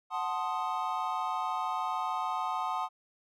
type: chord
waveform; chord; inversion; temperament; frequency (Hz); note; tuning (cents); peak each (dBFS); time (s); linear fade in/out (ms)
triangle; F# diminished seventh; none; equal; 740 / 880 / 1046.5 / 1244.5; F#5 / A5 / C6 / Eb6; 0 / 0 / 0 / 0; -34; 0.1-2.89; 50
effects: none